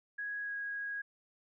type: tone with pitch glide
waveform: sine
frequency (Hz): 1661.2 to 1647.8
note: G#6 to G#6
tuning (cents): 0 to -14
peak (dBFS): -36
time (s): 0.18-1.02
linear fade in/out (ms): 10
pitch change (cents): -14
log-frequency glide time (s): 0.42-0.52
effects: none